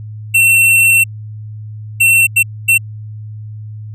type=tone bursts at uneven times; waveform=square; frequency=2707 Hz; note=E7; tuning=45 cents sharp; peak=-7 dBFS; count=4; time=0.34-1.04 / 2-2.27 / 2.36-2.43 / 2.68-2.78 s; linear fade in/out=10 ms; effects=added 107 Hz sine -25 dBFS peak until 3.94 s + resampled to 32000 Hz